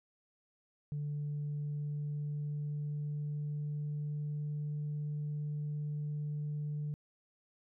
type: tone with pitch glide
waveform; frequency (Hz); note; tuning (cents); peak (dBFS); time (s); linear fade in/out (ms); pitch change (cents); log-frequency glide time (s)
sine; 146.83 to 148.54; D3 to D3; 0 to +20; -33; 0.92-6.94; 0; +20; 1.45-4.75
effects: tanh soft clip ceiling -32 dBFS